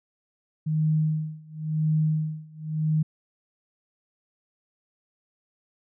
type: tone with tremolo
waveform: sine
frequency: 155.56 Hz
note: D#3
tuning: in tune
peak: -19 dBFS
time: 0.66-3.03 s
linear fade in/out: 10 ms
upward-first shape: sine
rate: 0.95 Hz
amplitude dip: 95%
effects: none